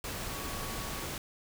sine tone in noise, 1124 Hz, C#6, 24 cents sharp, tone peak -46 dBFS, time 0.29-1.06 s, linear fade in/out 2 ms, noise pink, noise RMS -38 dBFS, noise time 0.04-1.18 s, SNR -11 dB, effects none

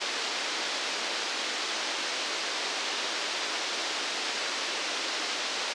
white band-pass noise, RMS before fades -32 dBFS, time 0-5.74 s, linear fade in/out 20 ms, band 290 to 5300 Hz, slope 24 dB/octave, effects resampled to 22050 Hz

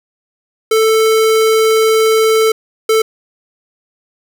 square tone bursts at uneven times, 441.5 Hz, A4, 6 cents sharp, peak -9 dBFS, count 2, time 0.71-2.52 / 2.89-3.02 s, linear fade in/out 5 ms, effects none

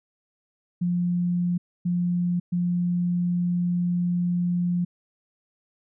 sine tone bursts at uneven times, 176 Hz, F3, 14 cents sharp, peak -21 dBFS, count 3, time 0.81-1.58 / 1.85-2.4 / 2.52-4.85 s, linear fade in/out 10 ms, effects none

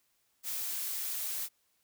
blue noise, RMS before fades -36 dBFS, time 0.43-1.49 s, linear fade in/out 50 ms, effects white hiss -74 dBFS RMS until 1.83 s

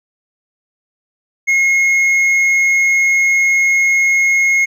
sine tone with hard clipping, 2159 Hz, C#7, 46 cents flat, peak -11 dBFS, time 1.47-4.66 s, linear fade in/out 20 ms, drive 4 dB, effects none

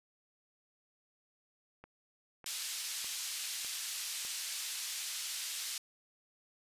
click train, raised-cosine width 0.5 ms, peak -36 dBFS, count 5, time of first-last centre 1.84-4.25 s, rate 1.66 Hz
pink band-pass noise, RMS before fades -40 dBFS, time 2.46-5.78 s, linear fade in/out 2 ms, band 3500 to 11000 Hz, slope 12 dB/octave
effects resampled to 32000 Hz

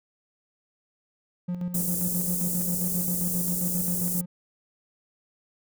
triangle tone with tremolo, 177.6 Hz, F3, 29 cents sharp, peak -24 dBFS, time 1.48-4.26 s, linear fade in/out 10 ms, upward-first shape square, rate 7.5 Hz, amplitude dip 55%
white band-stop noise, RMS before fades -29 dBFS, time 1.74-4.21 s, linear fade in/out 5 ms, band 470 to 7500 Hz, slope 24 dB/octave
effects none

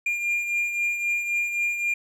triangle beating tone pair, 2400 / 2403.8 Hz, D7 / D7, +37 / +40 cents, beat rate 3.8 Hz, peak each -22 / -31 dBFS, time 0.06-1.94 s, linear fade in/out 5 ms, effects none

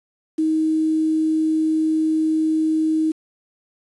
sine tone with quantisation, 315.3 Hz, D#4, 23 cents sharp, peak -16 dBFS, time 0.38-3.12 s, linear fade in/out 10 ms, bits 7, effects resampled to 24000 Hz

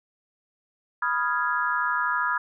sine chord, F half-diminished seventh, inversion second, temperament equal, 987.8 / 1244.5 / 1396.9 / 1661.2 Hz, Cb6 / Eb6 / F6 / Ab6, 0 / 0 / 0 / 0 cents, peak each -28 dBFS, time 1.02-2.38 s, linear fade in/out 5 ms, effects none

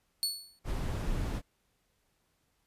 sawtooth tone with exponential decay, 4418 Hz, C#8, 7 cents flat, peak -23 dBFS, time 0.23-0.59 s, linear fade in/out 0 ms, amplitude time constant 78 ms
brown noise, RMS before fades -33 dBFS, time 0.64-1.42 s, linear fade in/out 50 ms
effects pink hiss -75 dBFS RMS until 2.66 s + resampled to 32000 Hz

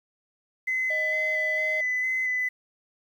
sine tone with vibrato, 2022 Hz, B6, 40 cents sharp, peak -23 dBFS, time 0.67-2.49 s, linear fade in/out 10 ms, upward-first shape square, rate 2.2 Hz, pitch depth 15 cents each way
triangle tone, 622.3 Hz, D#5, in tune, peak -28 dBFS, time 0.9-1.81 s, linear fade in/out 5 ms
effects tanh soft clip ceiling -18 dBFS + 9-bit

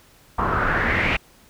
pink noise with low-pass filter sweep, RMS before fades -21 dBFS, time 0.38-1.17 s, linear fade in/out 10 ms, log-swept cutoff 1100 to 2500 Hz, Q 5, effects pink hiss -53 dBFS RMS until 1.49 s

